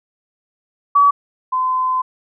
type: tone pair in turn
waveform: sine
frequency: 1140 / 1025.1 Hz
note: C#6 / C6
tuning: +48 / -36 cents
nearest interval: major second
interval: 184 cents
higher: first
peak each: -8 / -15 dBFS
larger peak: first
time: 0.95-1.11 / 1.52-2.02 s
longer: second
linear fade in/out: 10 ms
effects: none